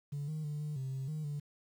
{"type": "tone with pitch steps", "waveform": "sine", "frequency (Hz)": [143.8, 155.2, 148.1, 150.2, 132.5, 133.6, 154.2, 145.8], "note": ["D3", "D#3", "D3", "D3", "C3", "C3", "D#3", "D3"], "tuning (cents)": [-36, -4, 15, 39, 22, 36, -15, -12], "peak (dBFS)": -34, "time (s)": [0.12, 1.4], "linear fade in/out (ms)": 10, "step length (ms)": 160, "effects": ["tanh soft clip ceiling -32 dBFS", "10-bit"]}